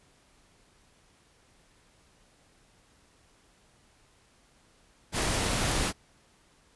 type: noise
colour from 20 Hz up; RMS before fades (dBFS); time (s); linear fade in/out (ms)
pink; -28; 5.12-5.93; 50
effects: pink hiss -63 dBFS RMS until 6.75 s + resampled to 24000 Hz